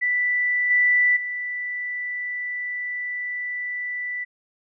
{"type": "tone with level steps", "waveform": "sine", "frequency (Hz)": 1975.5, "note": "B6", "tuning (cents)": 0, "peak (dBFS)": [-19, -15, -26], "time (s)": [0.01, 4.25], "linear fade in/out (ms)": 20, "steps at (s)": [0.7, 1.16], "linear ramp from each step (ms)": 10, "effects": []}